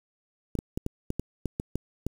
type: clicks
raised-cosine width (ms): 3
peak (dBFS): -16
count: 10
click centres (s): 0.553 / 0.589 / 0.775 / 0.864 / 1.104 / 1.196 / 1.457 / 1.599 / 1.756 / 2.066
effects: 7-bit